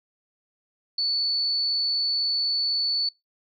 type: tone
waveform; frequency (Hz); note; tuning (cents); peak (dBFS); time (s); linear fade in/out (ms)
sine; 4462; C#8; +11; -22; 0.98-3.09; 5
effects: noise-tail reverb RT60 0.2 s tail -23 dB re dry

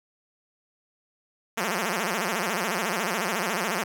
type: tone with vibrato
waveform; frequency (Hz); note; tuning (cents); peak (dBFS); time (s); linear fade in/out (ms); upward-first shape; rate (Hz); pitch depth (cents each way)
5% pulse; 200; G3; +35; -14; 1.57-3.84; 10; sine; 14; 260
effects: none

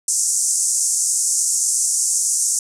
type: band-pass noise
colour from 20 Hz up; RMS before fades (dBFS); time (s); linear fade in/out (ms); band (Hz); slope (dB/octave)
white; -19; 0.08-2.59; 2; 6000 to 9300; 48
effects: none

